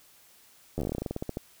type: slowing click train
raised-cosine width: 2 ms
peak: -18 dBFS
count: 18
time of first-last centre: 0.78-1.371 s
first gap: 11 ms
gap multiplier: 1.13
effects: white hiss -58 dBFS RMS until 1.6 s